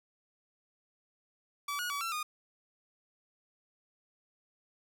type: tone with pitch steps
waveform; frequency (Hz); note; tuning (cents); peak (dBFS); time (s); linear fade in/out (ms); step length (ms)
sawtooth; 1149 / 1450 / 1141 / 1349 / 1226; D6 / F#6 / C#6 / E6 / D#6; -38 / -35 / +50 / +40 / -26; -30; 1.68-2.23; 5; 110
effects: none

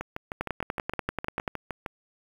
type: two click trains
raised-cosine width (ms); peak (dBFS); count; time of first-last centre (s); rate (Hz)
0.5; -13 / -17; 12 / 13; 0.41-1.478 / 0.01-1.862; 10.3 / 6.48
effects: 7-bit

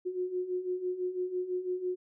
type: beating tone pair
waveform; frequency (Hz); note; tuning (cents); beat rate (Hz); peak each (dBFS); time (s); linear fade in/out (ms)
sine; 360 / 366; F#4 / F#4; -47 / -19; 6; -37 / -32; 0.05-1.96; 20
effects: none

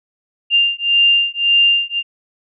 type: beating tone pair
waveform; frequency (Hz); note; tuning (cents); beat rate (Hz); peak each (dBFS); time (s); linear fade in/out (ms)
sine; 2794 / 2795.8; F7 / F7; 0 / +1; 1.8; -14; 0.5-2.03; 50
effects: none

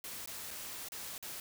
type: noise with dropouts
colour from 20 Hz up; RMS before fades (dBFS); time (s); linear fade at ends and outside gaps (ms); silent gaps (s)
white; -44; 0.04-1.4; 1; 0.259-0.274 / 0.507-0.511 / 0.886-0.92 / 1.18-1.226
effects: none

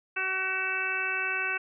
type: harmonic tone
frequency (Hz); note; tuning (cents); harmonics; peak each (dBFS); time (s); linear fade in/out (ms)
378; F#4; +37; 1 / 2 / 3 / 4 / 5 / 6 / 7; -41 / -42 / -39 / -31 / -40 / -36 / -31; 0.16-1.58; 10
effects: none

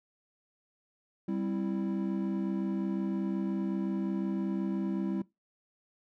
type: chord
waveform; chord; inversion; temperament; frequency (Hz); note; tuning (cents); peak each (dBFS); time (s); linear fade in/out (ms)
triangle; C major; second; equal; 196 / 261.6 / 329.6; G3 / C4 / E4; 0 / 0 / 0; -30 / -36 / -33; 1.28-5.22; 5
effects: noise-tail reverb RT60 0.2 s tail -21 dB re dry

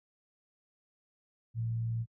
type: tone with frequency modulation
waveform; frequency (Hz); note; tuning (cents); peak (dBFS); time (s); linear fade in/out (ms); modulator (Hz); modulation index
sine; 114.5; A#2; -31; -30; 1.54-2.06; 50; 60.4; 0.24
effects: high-pass 60 Hz 12 dB/octave

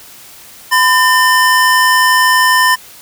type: tone pair together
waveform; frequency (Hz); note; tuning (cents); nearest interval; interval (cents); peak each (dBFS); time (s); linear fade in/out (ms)
square; 1010.2 / 1800; B5 / A6; +39 / +39; minor seventh; 1000; -11; 0.71-2.76; 20
effects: white hiss -37 dBFS RMS until 3.01 s

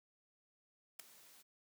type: noise with ADSR envelope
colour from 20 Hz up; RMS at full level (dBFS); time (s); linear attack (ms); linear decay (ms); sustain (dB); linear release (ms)
white; -43; 0.99-1.43; 8; 4; -19; 21
effects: high-pass 150 Hz 12 dB/octave

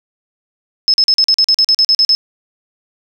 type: tone bursts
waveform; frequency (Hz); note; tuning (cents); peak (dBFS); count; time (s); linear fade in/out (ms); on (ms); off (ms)
sine; 5200; E8; -24; -7; 13; 0.88-2.15; 0; 58; 43
effects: 7-bit

